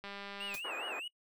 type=click train; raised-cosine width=0.3 ms; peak=-29 dBFS; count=103; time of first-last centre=0.04-0.55 s; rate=200 Hz
type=tone with vibrato; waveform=triangle; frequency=2680 Hz; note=E7; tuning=28 cents sharp; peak=-38 dBFS; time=0.4-1.08 s; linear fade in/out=5 ms; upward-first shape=sine; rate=4.9 Hz; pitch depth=150 cents each way
type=noise with exponential decay; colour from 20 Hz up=white; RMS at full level=-40 dBFS; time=0.54-0.67 s; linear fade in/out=2 ms; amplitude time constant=27 ms
type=band-pass noise; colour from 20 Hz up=white; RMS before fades=-43 dBFS; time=0.64-1 s; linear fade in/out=10 ms; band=350 to 1600 Hz; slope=24 dB/octave
effects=noise-tail reverb RT60 0.1 s tail -23 dB re dry